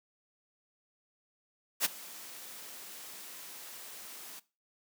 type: noise with ADSR envelope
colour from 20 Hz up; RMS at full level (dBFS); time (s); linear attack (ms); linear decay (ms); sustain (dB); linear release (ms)
white; -26; 1.8-4.4; 50; 20; -21; 15
effects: noise-tail reverb RT60 0.3 s tail -19 dB re dry + high-pass 200 Hz 12 dB/octave